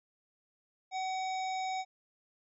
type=harmonic tone; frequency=754 Hz; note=F#5; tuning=32 cents sharp; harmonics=1 / 3 / 5 / 7 / 9; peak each=-33 / -43 / -47 / -50 / -52 dBFS; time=0.91-1.85 s; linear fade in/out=50 ms; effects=none